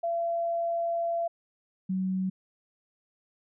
sine tone pair in turn, 678 / 187.8 Hz, E5 / F#3, +49 / +26 cents, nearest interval octave + minor seventh, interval 2223 cents, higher first, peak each -26 dBFS, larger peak neither, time 0.03-1.28 / 1.89-2.3 s, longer first, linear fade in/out 10 ms, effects none

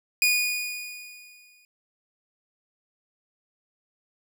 sawtooth tone with exponential decay, 2459 Hz, D#7, 21 cents flat, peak -14 dBFS, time 0.22-1.65 s, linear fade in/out 1 ms, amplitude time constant 310 ms, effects none

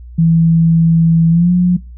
sine tone with pitch glide, 164.81 to 178.69 Hz, E3 to F3, 0 to +40 cents, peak -7 dBFS, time 0.18-1.77 s, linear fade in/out 10 ms, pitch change +140 cents, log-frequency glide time 1.3-1.52 s, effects noise-tail reverb RT60 0.3 s tail -23 dB re dry + added 60 Hz sine -30 dBFS peak until 1.97 s

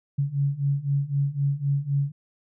sine beating tone pair, 138.59 / 142.49 Hz, C#3 / C#3, 0 / +48 cents, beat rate 3.9 Hz, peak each -26 / -24 dBFS, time 0.18-2.12 s, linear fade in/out 10 ms, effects none

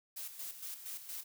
blue noise with tremolo, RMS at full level -43 dBFS, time 0.16-1.24 s, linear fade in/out 10 ms, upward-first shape square, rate 4.3 Hz, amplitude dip 60%, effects none

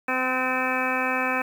harmonic tone, 257 Hz, C4, 31 cents flat, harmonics 1 / 2 / 3 / 4 / 5 / 6 / 7 / 9 / 10, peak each -31 / -31 / -31 / -31 / -31 / -31 / -31 / -31 / -31 dBFS, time 0.08-1.42 s, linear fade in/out 5 ms, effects 8-bit

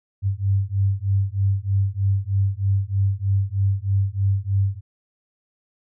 sine beating tone pair, 96.7 / 99.9 Hz, G2 / G2, -23 / +33 cents, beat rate 3.2 Hz, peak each -21 dBFS, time 0.22-4.81 s, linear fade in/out 50 ms, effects none

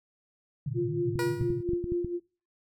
white band-pass noise, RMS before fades -34 dBFS, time 0.66-1.61 s, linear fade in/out 5 ms, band 110 to 150 Hz, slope 96 dB/octave
sine tone with tremolo, 349.2 Hz, F4, in tune, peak -25 dBFS, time 0.74-2.2 s, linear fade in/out 50 ms, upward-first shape sine, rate 4.3 Hz, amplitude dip 65%
clicks, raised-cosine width 5 ms, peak -22 dBFS, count 8, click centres 1.157 / 1.412 / 1.504 / 1.691 / 1.734 / 1.842 / 1.921 / 2.046 s
15% pulse tone with exponential decay, 480.8 Hz, B4, 46 cents flat, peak -22 dBFS, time 1.19-1.63 s, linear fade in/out 1 ms, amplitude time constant 95 ms
effects noise-tail reverb RT60 0.4 s tail -24 dB re dry

